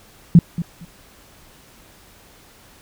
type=tone with echo; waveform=sine; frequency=169.6 Hz; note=E3; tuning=50 cents sharp; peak=-4 dBFS; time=0.35-0.39 s; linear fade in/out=2 ms; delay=230 ms; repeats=2; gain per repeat=-15 dB; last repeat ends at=0.85 s; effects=pink hiss -49 dBFS RMS until 2.81 s